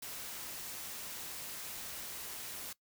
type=noise; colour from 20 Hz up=white; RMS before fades=-44 dBFS; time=0.02-2.73 s; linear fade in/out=5 ms; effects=noise-tail reverb RT60 0.1 s tail -20 dB re dry

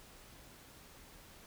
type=silence; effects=pink hiss -57 dBFS RMS until 1.46 s

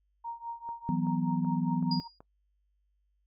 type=tone with tremolo; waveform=sine; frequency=932.3 Hz; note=A#5; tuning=in tune; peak=-33 dBFS; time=0.24-2.08 s; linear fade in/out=10 ms; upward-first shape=triangle; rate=4.9 Hz; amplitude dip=95%
type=click train; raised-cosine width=1 ms; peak=-36 dBFS; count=5; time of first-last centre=0.69-2.205 s; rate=2.64 Hz
type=chord; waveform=sine; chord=E suspended second; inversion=none; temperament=equal; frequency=164.81 / 185 / 246.9 Hz; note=E3 / F#3 / B3; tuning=0 / 0 / 0 cents; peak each=-31 dBFS; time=0.89-2 s; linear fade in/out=0 ms
type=tone with exponential decay; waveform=sine; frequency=4859 Hz; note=D#8; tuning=42 cents flat; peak=-29 dBFS; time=1.91-2.19 s; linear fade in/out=5 ms; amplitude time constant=59 ms
effects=noise-tail reverb RT60 0.1 s tail -22 dB re dry + added 50 Hz sine -70 dBFS peak until 3.26 s

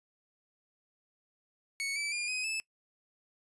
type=tone with pitch steps; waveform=sawtooth; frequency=2218 / 2312 / 2410 / 2513 / 2619 Hz; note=C#7 / D7 / D7 / D#7 / E7; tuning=0 / -28 / +44 / +17 / -12 cents; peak=-29 dBFS; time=1.8-2.6 s; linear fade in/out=0 ms; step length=160 ms; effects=noise-tail reverb RT60 0.1 s tail -22 dB re dry + resampled to 24000 Hz

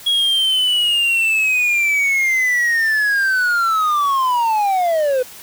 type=linear sweep; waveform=triangle; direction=down; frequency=3322 to 493.9 Hz; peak=-12 dBFS; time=0.06-5.23 s; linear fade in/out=10 ms; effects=white hiss -38 dBFS RMS until 5.42 s

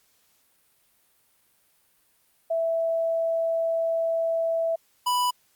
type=tone pair in turn; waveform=sine / square; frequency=659.3 / 988.5 Hz; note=E5 / B5; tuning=0 / +1 cents; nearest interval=perfect fifth; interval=701 cents; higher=second; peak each=-22 dBFS; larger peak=neither; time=2.5-4.76 / 5.06-5.31 s; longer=first; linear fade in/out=10 ms; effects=white hiss -65 dBFS RMS until 5.55 s + Opus 48 kbps

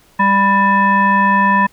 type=tone with frequency modulation; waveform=sine; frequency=987.8 Hz; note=B5; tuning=in tune; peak=-9 dBFS; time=0.19-1.67 s; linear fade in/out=10 ms; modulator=790 Hz; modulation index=1; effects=pink hiss -51 dBFS RMS until 1.72 s

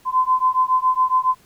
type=beating tone pair; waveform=sine; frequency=1022 / 1029.2 Hz; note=C6 / C6; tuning=-41 / -29 cents; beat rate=7.2 Hz; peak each=-18 dBFS; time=0.05-1.35 s; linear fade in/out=50 ms; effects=pink hiss -54 dBFS RMS until 1.45 s

